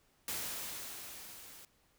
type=noise with level ramp; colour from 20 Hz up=white; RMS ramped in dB=-38 to -54 dBFS; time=0.28-1.65 s; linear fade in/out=2 ms; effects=pink hiss -71 dBFS RMS until 1.98 s